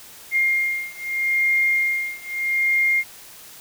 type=beating tone pair; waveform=sine; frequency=2122 / 2122.79 Hz; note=C7 / C7; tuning=+24 / +24 cents; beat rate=0.79 Hz; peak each=-21 / -22 dBFS; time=0.31-3.04 s; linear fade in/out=50 ms; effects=white hiss -43 dBFS RMS until 3.6 s